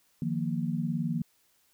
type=chord; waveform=sine; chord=Eb suspended second; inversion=none; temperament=equal; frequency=155.56 / 174.61 / 233.1 Hz; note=Eb3 / F3 / Bb3; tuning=0 / 0 / 0 cents; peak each=-32 dBFS; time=0.22-1.22 s; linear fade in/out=2 ms; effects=white hiss -68 dBFS RMS until 1.73 s